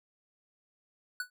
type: tone with exponential decay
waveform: square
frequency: 1481 Hz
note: F#6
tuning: 1 cent sharp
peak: -30 dBFS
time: 1.2-1.3 s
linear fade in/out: 2 ms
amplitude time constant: 21 ms
effects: none